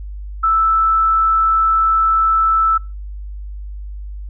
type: tone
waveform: sine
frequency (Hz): 1318.5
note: E6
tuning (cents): 0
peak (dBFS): -11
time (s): 0.43-2.78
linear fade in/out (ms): 10
effects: noise-tail reverb RT60 0.3 s tail -26 dB re dry + added 50 Hz sine -26 dBFS peak until 4.29 s